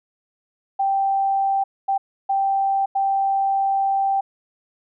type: tone bursts at uneven times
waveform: sine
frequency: 783 Hz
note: G5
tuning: 2 cents flat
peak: -17 dBFS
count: 4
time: 0.79-1.64 / 1.88-1.98 / 2.29-2.86 / 2.95-4.21 s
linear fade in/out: 10 ms
effects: none